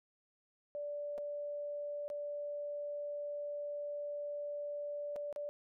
sine tone with dropouts, 583 Hz, D5, 13 cents flat, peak -38 dBFS, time 0.75-5.49 s, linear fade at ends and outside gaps 0 ms, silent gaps 1.179-1.183 / 2.08-2.101 / 5.159-5.163 / 5.327-5.361 s, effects none

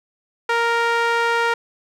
sawtooth tone with band-pass filter, 466.2 Hz, A#4, in tune, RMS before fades -19 dBFS, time 0.49-1.54 s, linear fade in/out 5 ms, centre 1400 Hz, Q 1.1, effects none

